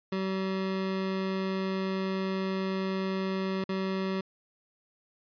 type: tone with dropouts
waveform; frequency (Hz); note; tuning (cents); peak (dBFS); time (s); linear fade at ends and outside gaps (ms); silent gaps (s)
25% pulse; 190.6; G3; -48; -25; 0.12-4.21; 5; 3.641-3.69
effects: resampled to 11025 Hz